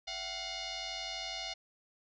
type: tone with frequency modulation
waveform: sine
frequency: 669 Hz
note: E5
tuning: 25 cents sharp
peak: -37 dBFS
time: 0.07-1.54 s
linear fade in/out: 10 ms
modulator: 715 Hz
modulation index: 6.7
effects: none